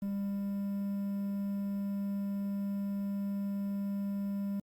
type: tone with quantisation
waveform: triangle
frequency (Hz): 199.6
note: G3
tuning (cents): +32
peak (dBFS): -30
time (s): 0.02-4.6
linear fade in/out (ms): 5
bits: 10
effects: Opus 48 kbps